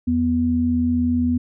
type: tone pair together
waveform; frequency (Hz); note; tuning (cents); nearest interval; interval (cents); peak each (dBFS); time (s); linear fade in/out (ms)
sine; 83.36 / 245.8; E2 / B3; +20 / -8; octave + perfect fifth; 1872; -24 / -17; 0.07-1.38; 10
effects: none